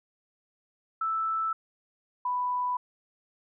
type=tone pair in turn; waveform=sine; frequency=1318.5 / 991.1 Hz; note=E6 / B5; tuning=0 / +6 cents; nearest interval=perfect fourth; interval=494 cents; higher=first; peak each=-26 dBFS; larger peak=neither; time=1.01-1.53 / 2.25-2.77 s; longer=neither; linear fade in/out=5 ms; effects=none